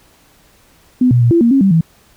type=tone with pitch steps; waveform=sine; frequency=251.2 / 121.9 / 118.7 / 338.3 / 233.9 / 271.8 / 194.3 / 163.2 Hz; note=B3 / B2 / A#2 / E4 / A#3 / C#4 / G3 / E3; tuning=+30 / -22 / +32 / +45 / +6 / -34 / -15 / -17 cents; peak=-7 dBFS; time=1.01-1.81 s; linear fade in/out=5 ms; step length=100 ms; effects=pink hiss -50 dBFS RMS until 2.16 s